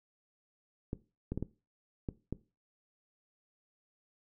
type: clicks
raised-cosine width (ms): 3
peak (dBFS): -22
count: 6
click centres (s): 0.931 / 1.32 / 1.376 / 1.426 / 2.088 / 2.326
effects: noise-tail reverb RT60 0.3 s tail -18 dB re dry